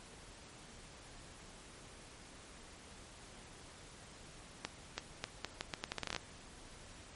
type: accelerating click train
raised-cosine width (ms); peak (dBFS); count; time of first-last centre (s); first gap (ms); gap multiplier
0.2; -19; 15; 4.65-6.163; 330; 0.79
effects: pink hiss -55 dBFS RMS until 7.15 s + MP3 48 kbps